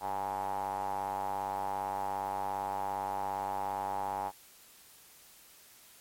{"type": "tone with band-pass filter", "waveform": "square", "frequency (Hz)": 48.7, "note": "G1", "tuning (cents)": -11, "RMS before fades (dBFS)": -35, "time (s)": [0, 4.32], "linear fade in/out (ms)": 50, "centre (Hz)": 850, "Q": 8.9, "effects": ["white hiss -57 dBFS RMS until 6 s", "MP3 64 kbps"]}